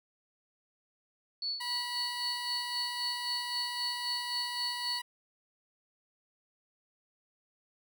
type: tone with tremolo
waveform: sine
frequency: 4435 Hz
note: C#8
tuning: in tune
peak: -31 dBFS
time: 1.42-4.99 s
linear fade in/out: 2 ms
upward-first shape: sine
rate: 3.8 Hz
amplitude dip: 70%
type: tone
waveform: 15% pulse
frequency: 975 Hz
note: B5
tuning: 23 cents flat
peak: -30 dBFS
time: 1.6-5.02 s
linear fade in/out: 10 ms
effects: none